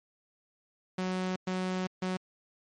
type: tone bursts at uneven times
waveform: sawtooth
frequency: 185 Hz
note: F#3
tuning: in tune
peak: -26 dBFS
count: 3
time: 0.98-1.36 / 1.47-1.87 / 2.02-2.17 s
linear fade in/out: 5 ms
effects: low-pass 6000 Hz 12 dB/octave + MP3 48 kbps